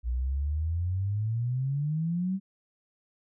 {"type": "exponential sweep", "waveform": "sine", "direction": "up", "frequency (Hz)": [58.2, 196], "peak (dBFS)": -26, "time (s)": [0.03, 2.4], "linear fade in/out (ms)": 50, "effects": []}